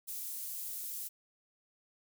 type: high-pass noise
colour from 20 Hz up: pink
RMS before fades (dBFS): -41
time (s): 0.07-1.09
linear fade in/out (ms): 20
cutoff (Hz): 12000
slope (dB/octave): 12
effects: none